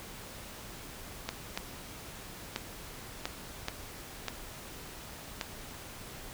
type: clicks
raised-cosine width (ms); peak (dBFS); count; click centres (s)
0.2; -15; 7; 1.29 / 1.575 / 2.561 / 3.255 / 3.684 / 4.283 / 5.412
effects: pink hiss -46 dBFS RMS until 6.33 s